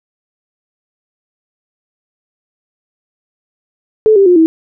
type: tone with pitch steps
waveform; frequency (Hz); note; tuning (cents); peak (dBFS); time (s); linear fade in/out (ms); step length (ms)
sine; 434 / 393.4 / 356.6 / 323.3; A4 / G4 / F4 / E4; -24 / +6 / +36 / -34; -4; 4.06-4.46; 0; 100
effects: none